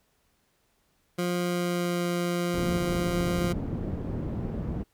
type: tone with pitch glide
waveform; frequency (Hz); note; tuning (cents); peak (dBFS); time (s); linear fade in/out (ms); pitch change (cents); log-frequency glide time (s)
20% pulse; 176.6 to 174.77; F3 to F3; +20 to +2; -21; 1.18-3.53; 10; -18; 1.36-2.05
type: low-pass noise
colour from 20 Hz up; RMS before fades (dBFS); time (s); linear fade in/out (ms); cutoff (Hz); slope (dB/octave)
white; -32; 2.53-4.84; 20; 220; 12
effects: pink hiss -70 dBFS RMS until 4.93 s